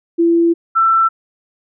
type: tone pair in turn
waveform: sine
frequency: 337.1 / 1336.8 Hz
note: E4 / E6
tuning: +39 / +24 cents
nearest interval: 2 octaves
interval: 2385 cents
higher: second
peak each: -9 dBFS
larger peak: neither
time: 0.18-0.54 / 0.75-1.09 s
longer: first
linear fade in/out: 20 ms
effects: none